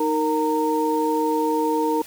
sine tone cluster, 311.2 / 463.2 / 921 Hz, D#4 / A#4 / A#5, 0 / -11 / -21 cents, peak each -23 dBFS, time 0-2.02 s, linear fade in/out 5 ms, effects white hiss -42 dBFS RMS until 2.06 s

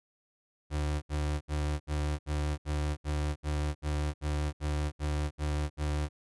35% pulse tone bursts, 74.5 Hz, D2, 25 cents sharp, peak -27 dBFS, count 14, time 0.7-6.09 s, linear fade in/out 50 ms, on 320 ms, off 70 ms, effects resampled to 24000 Hz

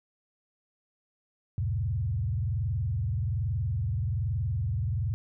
sine tone with frequency modulation, 101.6 Hz, G#2, 38 cents flat, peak -26 dBFS, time 1.58-5.14 s, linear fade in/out 0 ms, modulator 21.2 Hz, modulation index 1.3, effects none

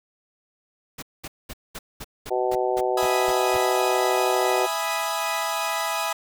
pink noise bursts, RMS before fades -35 dBFS, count 11, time 0.98-3.575 s, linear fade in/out 10 ms, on 45 ms, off 210 ms
harmonic tone, 125.4 Hz, B2, 27 cents sharp, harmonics 3 / 4 / 5 / 6 / 7, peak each -25 / -27 / -28 / -27 / -31 dBFS, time 2.3-4.67 s, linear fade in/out 20 ms
sawtooth chord, E major seventh, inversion none, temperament equal, 659.3 / 830.6 / 987.8 / 1244.5 Hz, E5 / G#5 / B5 / D#6, 0 / 0 / 0 / 0 cents, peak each -26 dBFS, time 2.97-6.13 s, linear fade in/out 5 ms
effects none

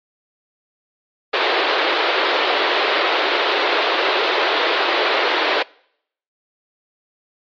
pink band-pass noise, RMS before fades -18 dBFS, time 1.33-5.63 s, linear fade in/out 10 ms, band 350 to 4200 Hz, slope 48 dB/octave, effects noise-tail reverb RT60 0.7 s tail -25 dB re dry + MP3 48 kbps

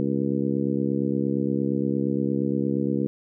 harmonic tone, 68.6 Hz, C#2, 17 cents flat, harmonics 2 / 3 / 4 / 5 / 6 / 7, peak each -30 / -26 / -27 / -29 / -35 / -32 dBFS, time 0-3.07 s, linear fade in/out 0 ms, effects none

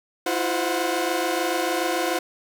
sawtooth tone cluster, 327.7 / 354.6 / 517 / 732 Hz, E4 / F4 / C5 / F#5, -10 / +26 / -21 / -19 cents, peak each -24 dBFS, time 0.26-2.19 s, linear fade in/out 5 ms, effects none

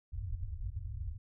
white low-pass noise, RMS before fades -39 dBFS, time 0.12-1.18 s, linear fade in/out 20 ms, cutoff 110 Hz, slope 96 dB/octave, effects none

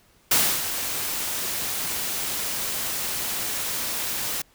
white noise with ADSR envelope, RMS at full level -18 dBFS, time 0.31-4.42 s, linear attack 5 ms, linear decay 290 ms, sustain -10 dB, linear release 6 ms, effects pink hiss -59 dBFS RMS until 4.54 s

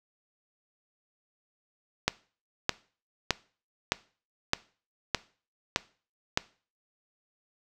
click train, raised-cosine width 0.2 ms, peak -5 dBFS, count 8, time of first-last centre 2.08-6.374 s, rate 1.63 Hz, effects noise-tail reverb RT60 0.4 s tail -20 dB re dry

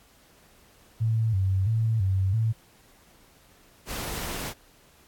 sine tone with vibrato, 103.4 Hz, G#2, 7 cents flat, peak -21 dBFS, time 1-2.53 s, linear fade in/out 20 ms, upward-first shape square, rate 1.5 Hz, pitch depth 140 cents each way
pink noise, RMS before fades -33 dBFS, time 3.86-4.54 s, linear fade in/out 50 ms
effects pink hiss -58 dBFS RMS until 5.07 s + AAC 64 kbps

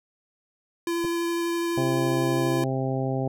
square tone with vibrato, 339.8 Hz, F4, 47 cents flat, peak -25 dBFS, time 0.87-2.64 s, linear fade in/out 2 ms, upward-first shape triangle, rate 12 Hz, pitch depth 10 cents each way
clicks, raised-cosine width 2 ms, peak -23 dBFS, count 2, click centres 1.043 / 1.05 s
harmonic tone, 132.3 Hz, C3, 20 cents sharp, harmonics 1 / 2 / 3 / 4 / 5 / 6, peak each -27 / -30 / -32 / -33 / -34 / -35 dBFS, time 1.77-3.28 s, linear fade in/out 5 ms
effects none

